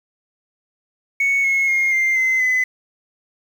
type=tone with pitch steps; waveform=sine; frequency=2217 / 2176 / 2137 / 2097 / 2059 / 2021 Hz; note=C#7 / C#7 / C7 / C7 / C7 / B6; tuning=0 / -33 / +36 / +3 / -28 / +39 cents; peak=-13 dBFS; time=1.2-2.64 s; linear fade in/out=5 ms; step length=240 ms; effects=tanh soft clip ceiling -12 dBFS + 7-bit